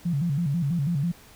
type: tone with vibrato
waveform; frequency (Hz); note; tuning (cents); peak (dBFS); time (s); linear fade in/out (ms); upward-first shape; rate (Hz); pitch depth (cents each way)
sine; 155.56; D#3; 0; -22; 0.05-1.12; 10; square; 6.1; 180
effects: pink hiss -51 dBFS RMS until 1.35 s